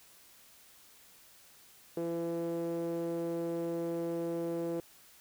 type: tone with band-pass filter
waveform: sawtooth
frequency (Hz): 168.3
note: E3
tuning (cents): +36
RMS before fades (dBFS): -35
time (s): 1.97-4.8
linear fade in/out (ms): 0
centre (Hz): 420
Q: 7.4
effects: white hiss -59 dBFS RMS until 5.2 s